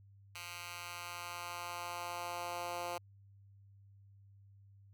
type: tone with high-pass filter sweep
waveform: 10% pulse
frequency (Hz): 174.7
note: F3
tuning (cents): +1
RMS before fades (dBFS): -43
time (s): 0.35-2.98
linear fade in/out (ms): 5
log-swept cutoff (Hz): 1900 to 560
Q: 1.2
effects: added 99 Hz sine -58 dBFS peak until 4.93 s